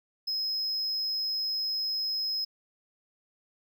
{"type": "tone", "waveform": "triangle", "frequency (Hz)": 5120, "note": "D#8", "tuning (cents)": 49, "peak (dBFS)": -27, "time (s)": [0.27, 2.45], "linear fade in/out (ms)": 10, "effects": []}